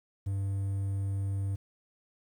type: tone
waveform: triangle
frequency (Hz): 98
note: G2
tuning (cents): 0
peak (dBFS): -27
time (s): 0.26-1.56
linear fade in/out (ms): 10
effects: 10-bit